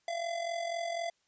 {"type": "tone with amplitude modulation", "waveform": "square", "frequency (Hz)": 680, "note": "F5", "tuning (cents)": -46, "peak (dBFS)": -31, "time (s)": [0.08, 1.1], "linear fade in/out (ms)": 2, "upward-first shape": "sine", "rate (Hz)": 44, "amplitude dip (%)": 60, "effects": ["white hiss -74 dBFS RMS until 1.27 s", "resampled to 16000 Hz"]}